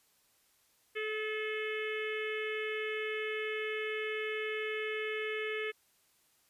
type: harmonic tone with a mistuned harmonic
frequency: 432.2 Hz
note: A4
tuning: 31 cents flat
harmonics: 1 / 3 / 4 / 5 / 6 / 7 / 8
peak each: -36 / -47 / -42 / -40 / -45 / -47 / -55 dBFS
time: 0.95-5.72 s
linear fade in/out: 20 ms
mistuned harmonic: 3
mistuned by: -16 cents
effects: white hiss -70 dBFS RMS until 6.49 s + resampled to 32000 Hz